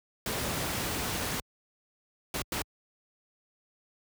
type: noise bursts at uneven times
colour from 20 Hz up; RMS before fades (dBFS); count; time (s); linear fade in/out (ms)
pink; -32; 3; 0.26-1.4 / 2.34-2.42 / 2.52-2.62; 2
effects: high-pass 60 Hz 12 dB/octave